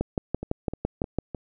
two click trains, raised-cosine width 2 ms, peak -11 / -19 dBFS, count 8 / 4, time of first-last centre 0.01-1.186 / 0.43-1.347 s, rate 5.95 / 3.27 Hz, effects none

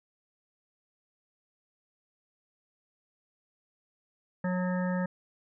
harmonic tone, 181.8 Hz, F#3, 30 cents flat, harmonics 1 / 3 / 5 / 7 / 9 / 10, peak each -28 / -35 / -40 / -44 / -43 / -43 dBFS, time 4.44-5.06 s, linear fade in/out 5 ms, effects none

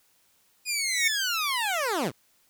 15% pulse linear sweep, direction down, 2489 to 94.1 Hz, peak -19 dBFS, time 0.65-2.12 s, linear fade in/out 50 ms
square tone with exponential growth, 2217 Hz, C#7, in tune, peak -20 dBFS, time 0.74-1.08 s, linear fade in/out 5 ms, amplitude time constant 72 ms
effects white hiss -65 dBFS RMS until 2.49 s

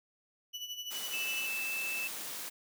35% pulse tone with tremolo, 2960 Hz, F#7, in tune, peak -35 dBFS, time 0.53-1.47 s, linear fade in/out 20 ms, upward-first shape sine, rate 12 Hz, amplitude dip 65%
white high-pass noise, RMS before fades -41 dBFS, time 0.9-2.5 s, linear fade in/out 20 ms, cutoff 200 Hz, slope 12 dB/octave
sine tone, 2637 Hz, E7, in tune, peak -34 dBFS, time 1.13-2.08 s, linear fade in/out 10 ms
effects none

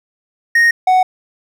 triangle tone pair in turn, 1861 / 742.8 Hz, A#6 / F#5, -3 / +7 cents, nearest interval octave + major third, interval 1590 cents, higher first, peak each -6 dBFS, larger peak neither, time 0.55-0.71 / 0.87-1.03 s, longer neither, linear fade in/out 5 ms, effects none

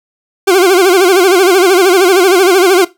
40% pulse tone with vibrato, 370 Hz, F#4, in tune, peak -4 dBFS, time 0.47-2.85 s, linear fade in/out 10 ms, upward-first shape sine, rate 13 Hz, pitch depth 120 cents each way, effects noise-tail reverb RT60 0.2 s tail -17 dB re dry

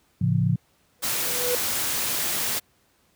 sine chord, A augmented, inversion none, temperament just, 110 / 137.5 / 171.88 Hz, A2 / C#3 / E#3, 0 / -14 / -27 cents, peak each -23 dBFS, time 0.21-0.56 s, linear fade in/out 5 ms
triangle tone with exponential growth, 492.8 Hz, B4, 4 cents flat, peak -19 dBFS, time 0.99-1.55 s, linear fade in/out 1 ms, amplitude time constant 120 ms
white noise, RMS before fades -26 dBFS, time 1.02-2.6 s, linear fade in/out 20 ms
effects pink hiss -64 dBFS RMS until 3.15 s + high-pass 60 Hz 12 dB/octave

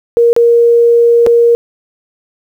sine tone with dropouts, 470 Hz, A#4, 14 cents sharp, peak -4 dBFS, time 0.17-1.55 s, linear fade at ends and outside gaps 0 ms, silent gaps 0.33-0.364 / 1.264-1.27 s, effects 7-bit

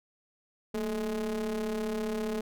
square ring-modulated tone, 103.83 Hz, G#2, in tune, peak -28 dBFS, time 0.74-2.41 s, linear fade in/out 5 ms, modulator 329 Hz, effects none

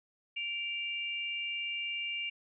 sine tone pair together, 2337 / 2800 Hz, D7 / F7, -9 / +4 cents, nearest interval minor third, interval 313 cents, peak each -37 / -36 dBFS, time 0.36-2.3 s, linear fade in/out 10 ms, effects none

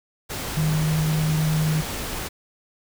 sine tone in noise, 155.56 Hz, D#3, in tune, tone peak -19 dBFS, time 0.56-1.82 s, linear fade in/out 20 ms, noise pink, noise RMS -30 dBFS, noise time 0.29-2.29 s, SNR +8 dB, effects none

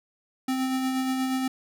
square tone with tremolo, 260.9 Hz, C4, 5 cents flat, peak -24 dBFS, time 0.48-1.48 s, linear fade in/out 5 ms, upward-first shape sine, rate 8.4 Hz, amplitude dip 30%, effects none

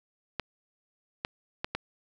clicks, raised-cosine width 0.3 ms, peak -14 dBFS, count 4, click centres 0.397 / 1.249 / 1.645 / 1.75 s, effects none

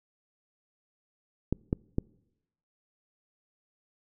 clicks, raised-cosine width 3 ms, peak -13 dBFS, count 3, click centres 1.526 / 1.729 / 1.984 s, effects noise-tail reverb RT60 0.9 s tail -26 dB re dry

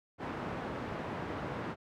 pink band-pass noise, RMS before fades -39 dBFS, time 0.18-1.76 s, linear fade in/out 50 ms, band 120 to 1500 Hz, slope 12 dB/octave, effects none

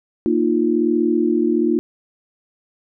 sine chord, Bb suspended fourth, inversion none, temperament equal with one note detuned, 233.1 / 308.1 / 349.2 Hz, Bb3 / Eb4 / F4, 0 / -17 / 0 cents, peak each -20 / -19 / -18 dBFS, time 0.26-1.79 s, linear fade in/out 0 ms, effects none

